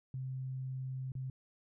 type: tone with dropouts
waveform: sine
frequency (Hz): 130.8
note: C3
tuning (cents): 0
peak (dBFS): -37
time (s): 0.14-1.3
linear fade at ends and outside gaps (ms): 2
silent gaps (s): 1.12-1.152
effects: none